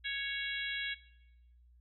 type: harmonic tone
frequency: 554.4 Hz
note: C#5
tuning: in tune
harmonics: 3 / 4 / 5 / 6 / 7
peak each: -39 / -40 / -44 / -40 / -44 dBFS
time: 0.04-0.95 s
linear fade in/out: 20 ms
effects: noise-tail reverb RT60 1.0 s tail -18 dB re dry + added 60 Hz sine -59 dBFS peak until 1.8 s

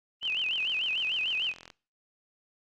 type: tone with vibrato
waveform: sine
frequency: 2794 Hz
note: F7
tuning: in tune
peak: -27 dBFS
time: 0.21-1.54 s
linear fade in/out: 50 ms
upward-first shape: sine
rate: 6.7 Hz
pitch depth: 200 cents each way
type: click train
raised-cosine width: 0.2 ms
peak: -28 dBFS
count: 64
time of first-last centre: 0.23-1.702 s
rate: 42.8 Hz
effects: noise-tail reverb RT60 0.4 s tail -23 dB re dry + Opus 32 kbps

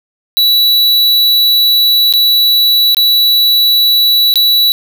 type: tone with dropouts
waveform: square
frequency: 3935 Hz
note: B7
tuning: 7 cents flat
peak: -7 dBFS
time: 0.37-4.72 s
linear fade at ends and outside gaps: 0 ms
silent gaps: 2.126-2.137 / 2.946-2.969 / 4.34-4.357 s
effects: none

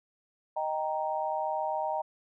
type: chord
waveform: sine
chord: Eb major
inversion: none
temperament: equal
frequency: 622.3 / 784 / 932.3 Hz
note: Eb5 / G5 / Bb5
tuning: 0 / 0 / 0 cents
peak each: -33 dBFS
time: 0.56-2.02 s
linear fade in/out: 10 ms
effects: none

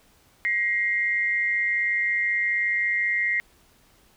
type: tone pair together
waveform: sine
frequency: 1902.6 / 2108 Hz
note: A#6 / C7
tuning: +35 / +12 cents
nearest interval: major second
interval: 177 cents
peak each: -24 dBFS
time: 0.45-3.4 s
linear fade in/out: 0 ms
effects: pink hiss -59 dBFS RMS until 4.16 s

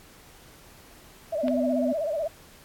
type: tone with vibrato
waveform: sine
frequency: 619 Hz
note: D#5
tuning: 9 cents flat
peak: -25 dBFS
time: 1.32-2.28 s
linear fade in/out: 10 ms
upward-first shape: sine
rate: 16 Hz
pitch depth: 130 cents each way
type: tone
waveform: sine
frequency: 252.7 Hz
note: B3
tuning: 40 cents sharp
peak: -24 dBFS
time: 1.43-1.93 s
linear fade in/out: 10 ms
type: click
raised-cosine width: 0.3 ms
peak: -20 dBFS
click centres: 1.482 s
effects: pink hiss -52 dBFS RMS until 2.64 s + AAC 64 kbps

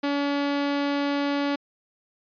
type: tone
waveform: sawtooth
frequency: 284.5 Hz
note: C#4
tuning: 45 cents sharp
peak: -19 dBFS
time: 0.03-1.56 s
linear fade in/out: 10 ms
effects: resampled to 11025 Hz

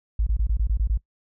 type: tone bursts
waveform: sine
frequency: 53.2 Hz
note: G#1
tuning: 42 cents sharp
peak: -18 dBFS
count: 8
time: 0.19-0.975 s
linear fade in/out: 5 ms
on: 78 ms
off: 23 ms
effects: noise-tail reverb RT60 0.1 s tail -22 dB re dry

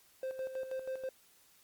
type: tone with tremolo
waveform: triangle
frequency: 523.3 Hz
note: C5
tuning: in tune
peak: -33 dBFS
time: 0.23-1.09 s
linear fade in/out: 2 ms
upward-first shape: square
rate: 6.2 Hz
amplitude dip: 60%
effects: white hiss -65 dBFS RMS until 1.63 s + Opus 48 kbps

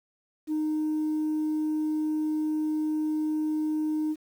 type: tone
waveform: sine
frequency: 308.4 Hz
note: D#4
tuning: 15 cents flat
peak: -23 dBFS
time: 0.47-4.16 s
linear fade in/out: 50 ms
effects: tanh soft clip ceiling -23 dBFS + 9-bit

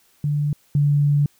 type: tone pair in turn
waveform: sine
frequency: 146.83 / 144.81 Hz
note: D3 / D3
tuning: 0 / -24 cents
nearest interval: unison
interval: 24 cents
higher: first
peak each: -18 / -14 dBFS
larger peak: second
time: 0.24-0.53 / 0.75-1.26 s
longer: second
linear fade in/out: 2 ms
effects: white hiss -59 dBFS RMS until 1.39 s

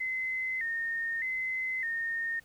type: tone with vibrato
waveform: sine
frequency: 1939 Hz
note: B6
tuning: 32 cents flat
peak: -30 dBFS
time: 0-2.4 s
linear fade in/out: 10 ms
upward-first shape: square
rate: 0.82 Hz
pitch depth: 95 cents each way
effects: pink hiss -62 dBFS RMS until 2.44 s

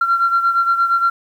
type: beating tone pair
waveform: sine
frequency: 1368 / 1376.6 Hz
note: F6 / F6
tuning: -36 / -25 cents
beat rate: 8.6 Hz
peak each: -13 / -19 dBFS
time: 0.01-1.1 s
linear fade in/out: 5 ms
effects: tanh soft clip ceiling -7 dBFS + 8-bit

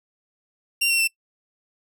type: tone with pitch steps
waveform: sawtooth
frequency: 2764 / 2723 / 2682 Hz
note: F7 / F7 / E7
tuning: -19 / -44 / +29 cents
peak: -15 dBFS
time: 0.81-1.077 s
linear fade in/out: 10 ms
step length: 89 ms
effects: noise-tail reverb RT60 0.1 s tail -24 dB re dry

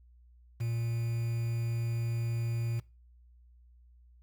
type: tone with quantisation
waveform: triangle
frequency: 116.54 Hz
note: A#2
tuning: in tune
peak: -28 dBFS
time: 0.6-2.8 s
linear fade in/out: 10 ms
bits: 8
effects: noise-tail reverb RT60 0.3 s tail -21 dB re dry + added 60 Hz sine -56 dBFS peak until 4.22 s

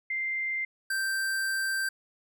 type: tone pair in turn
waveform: sine / square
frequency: 2091 / 1566.5 Hz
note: C7 / G6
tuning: -2 / -2 cents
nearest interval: perfect fourth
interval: 500 cents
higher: first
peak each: -28 dBFS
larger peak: neither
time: 0.1-0.65 / 0.9-1.89 s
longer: second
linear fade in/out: 5 ms
effects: none

